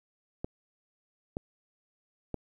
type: clicks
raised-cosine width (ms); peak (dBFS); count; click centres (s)
2; -20; 3; 0.445 / 1.369 / 2.343
effects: 10-bit